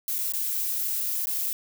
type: noise with dropouts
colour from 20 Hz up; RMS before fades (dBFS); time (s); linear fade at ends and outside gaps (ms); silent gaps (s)
violet; -28; 0.08-1.53; 1; 0.183-0.187 / 0.322-0.336 / 1.257-1.27
effects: none